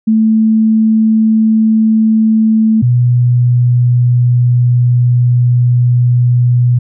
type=tone pair in turn; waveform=sine; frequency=220 / 122.44 Hz; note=A3 / B2; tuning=0 / -15 cents; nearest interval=minor seventh; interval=1015 cents; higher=first; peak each=-6 dBFS; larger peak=neither; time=0.07-2.82 / 2.82-6.79 s; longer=second; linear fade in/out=10 ms; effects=none